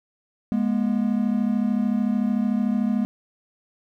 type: tone pair together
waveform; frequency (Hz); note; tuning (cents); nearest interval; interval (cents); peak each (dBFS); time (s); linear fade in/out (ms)
triangle; 207.7 / 241.2; G#3 / B3; 0 / -41; minor third; 259; -20 / -21; 0.52-3.05; 0
effects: 9-bit